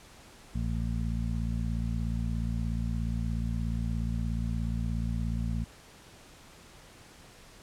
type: harmonic tone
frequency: 56.9 Hz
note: A#1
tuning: 41 cents flat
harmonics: 1 / 2 / 3 / 4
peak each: -31 / -34 / -36 / -37 dBFS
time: 0.54-5.65 s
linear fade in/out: 20 ms
effects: pink hiss -53 dBFS RMS until 7.62 s + low-pass 10000 Hz 12 dB/octave